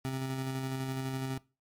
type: tone with tremolo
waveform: 25% pulse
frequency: 132.3 Hz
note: C3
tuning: 20 cents sharp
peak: -28 dBFS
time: 0.05-1.38 s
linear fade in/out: 0 ms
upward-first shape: square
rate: 12 Hz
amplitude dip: 25%
effects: noise-tail reverb RT60 0.3 s tail -21 dB re dry + MP3 96 kbps